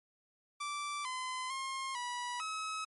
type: tone with pitch steps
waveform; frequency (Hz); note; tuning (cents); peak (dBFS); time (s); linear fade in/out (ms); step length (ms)
sawtooth; 1168 / 1024 / 1068 / 975 / 1283; D6 / C6 / C6 / B5 / E6; -10 / -38 / +35 / -23 / -47; -33; 0.6-2.85; 10; 450
effects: MP3 48 kbps